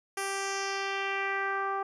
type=tone with low-pass filter sweep; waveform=10% pulse; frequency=392 Hz; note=G4; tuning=in tune; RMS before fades=-32 dBFS; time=0.17-1.83 s; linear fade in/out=5 ms; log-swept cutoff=11000 to 1000 Hz; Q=2.1; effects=none